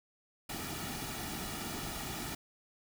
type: noise with comb filter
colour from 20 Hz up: pink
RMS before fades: -40 dBFS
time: 0.49-2.35 s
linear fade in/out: 5 ms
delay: 1.9 ms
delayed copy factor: -0.6
effects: none